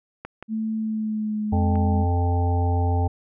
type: clicks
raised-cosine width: 0.5 ms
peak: -18 / -21 / -26 dBFS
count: 3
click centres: 0.25 / 0.426 / 1.756 s
type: tone with pitch glide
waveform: sine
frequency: 220 to 206.5 Hz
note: A3 to G#3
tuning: 0 to -10 cents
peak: -23 dBFS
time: 0.48-2.06 s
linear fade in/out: 50 ms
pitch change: -110 cents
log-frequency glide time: 0.76-1.94 s
type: harmonic tone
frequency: 87.31 Hz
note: F2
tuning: in tune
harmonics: 1 / 3 / 5 / 7 / 9 / 10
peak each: -19 / -31 / -32 / -37 / -29 / -37 dBFS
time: 1.52-3.08 s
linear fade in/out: 10 ms
effects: none